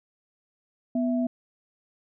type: tone pair together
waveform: sine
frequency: 247.5 / 659.4 Hz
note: B3 / E5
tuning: +4 / 0 cents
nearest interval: octave + perfect fourth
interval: 1696 cents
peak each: -23 / -31 dBFS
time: 0.95-1.27 s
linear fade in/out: 5 ms
effects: none